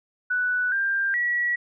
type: tone with pitch steps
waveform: sine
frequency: 1485 / 1590 / 1929 Hz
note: F#6 / G6 / B6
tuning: +6 / +24 / -41 cents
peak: -21 dBFS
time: 0.3-1.56 s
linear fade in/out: 10 ms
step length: 420 ms
effects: none